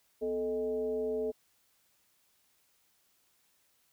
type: tone with frequency modulation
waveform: sine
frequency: 436.3 Hz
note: A4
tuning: 15 cents flat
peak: -30 dBFS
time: 0.21-1.32 s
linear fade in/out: 20 ms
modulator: 186 Hz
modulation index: 0.65
effects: white hiss -71 dBFS RMS until 3.92 s